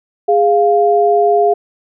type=tone pair together; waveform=sine; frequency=412.2 / 698.5 Hz; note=G#4 / F5; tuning=-13 / 0 cents; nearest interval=major sixth; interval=913 cents; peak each=-11 dBFS; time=0.28-1.54 s; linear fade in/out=10 ms; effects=none